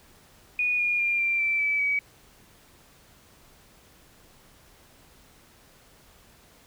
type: tone with pitch steps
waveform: sine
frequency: 2462 / 2430 / 2397 / 2366 / 2335 / 2304 / 2273 Hz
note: D#7 / D#7 / D7 / D7 / D7 / D7 / C#7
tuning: -19 / -42 / +35 / +12 / -11 / -34 / +43 cents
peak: -22 dBFS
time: 0.59-1.99 s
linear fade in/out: 2 ms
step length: 200 ms
effects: pink hiss -56 dBFS RMS until 6.66 s